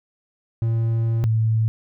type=tone pair in turn; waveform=triangle / sine; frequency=114.1 / 111.17 Hz; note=A#2 / A2; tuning=-37 / +18 cents; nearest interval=unison; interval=45 cents; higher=first; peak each=-16 dBFS; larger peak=neither; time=0.62-1.24 / 1.24-1.68 s; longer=first; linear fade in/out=0 ms; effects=none